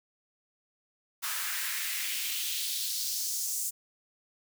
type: noise with high-pass filter sweep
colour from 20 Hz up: white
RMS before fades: -33 dBFS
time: 1.22-3.71 s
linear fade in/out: 20 ms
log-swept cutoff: 1200 to 7500 Hz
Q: 2.1
effects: none